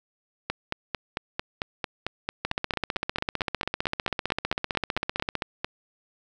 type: two click trains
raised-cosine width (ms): 0.3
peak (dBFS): -11 / -10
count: 24 / 46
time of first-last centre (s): 0.5-5.645 / 2.45-5.353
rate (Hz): 4.47 / 15.5
effects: none